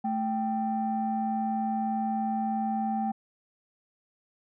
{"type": "tone pair together", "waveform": "sine", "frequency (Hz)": [219.6, 782.6], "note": ["A3", "G5"], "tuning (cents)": [-3, -3], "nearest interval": "octave + minor seventh", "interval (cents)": 2200, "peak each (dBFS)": -28, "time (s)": [0.04, 3.12], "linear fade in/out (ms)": 10, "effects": ["tanh soft clip ceiling -20 dBFS"]}